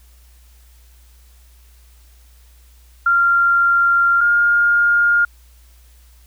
sine tone pair in turn, 1387 / 1413.7 Hz, F6 / F6, -12 / +21 cents, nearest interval unison, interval 33 cents, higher second, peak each -11 dBFS, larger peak neither, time 3.06-4.21 / 4.21-5.25 s, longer first, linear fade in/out 5 ms, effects added 60 Hz sine -45 dBFS peak until 6.26 s + white hiss -55 dBFS RMS until 6.26 s

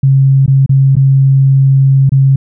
sine tone with dropouts, 135.5 Hz, C#3, 39 cents flat, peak -4 dBFS, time 0.03-2.36 s, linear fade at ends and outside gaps 5 ms, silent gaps 0.462-0.478 / 0.662-0.693 / 0.955-0.966 / 2.094-2.119 s, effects none

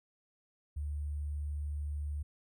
sine tone with sample-and-hold, 73.42 Hz, D2, in tune, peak -34 dBFS, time 0.76-2.23 s, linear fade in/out 10 ms, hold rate 8820 Hz, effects none

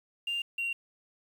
sine tone pair in turn, 2794 / 2756 Hz, F7 / F7, 0 / -24 cents, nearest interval unison, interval 24 cents, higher first, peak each -28 dBFS, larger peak neither, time 0.27-0.42 / 0.58-0.73 s, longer neither, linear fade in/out 5 ms, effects tanh soft clip ceiling -27 dBFS + 9-bit

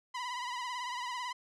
sawtooth tone with vibrato, 989 Hz, B5, 2 cents sharp, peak -32 dBFS, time 0.14-1.33 s, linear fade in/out 10 ms, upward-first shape triangle, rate 18 Hz, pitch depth 74 cents each way, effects low-pass 6000 Hz 12 dB/octave

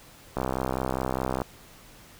click train, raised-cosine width 1 ms, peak -13 dBFS, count 69, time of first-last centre 0.37-1.418 s, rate 64.9 Hz, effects pink hiss -51 dBFS RMS until 2.19 s

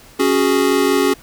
square chord, C# suspended fourth, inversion none, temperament equal, 277.2 / 370 / 415.3 Hz, C#4 / F#4 / G#4, 0 / 0 / 0 cents, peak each -18 dBFS, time 0.19-1.14 s, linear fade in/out 10 ms, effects pink hiss -44 dBFS RMS until 1.22 s

